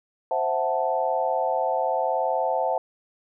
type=chord; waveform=sine; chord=F# half-diminished seventh; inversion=second; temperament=equal; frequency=523.3 / 659.3 / 740 / 880 Hz; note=C5 / E5 / F#5 / A5; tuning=0 / 0 / 0 / 0 cents; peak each=-27 dBFS; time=0.31-2.78 s; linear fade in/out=2 ms; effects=none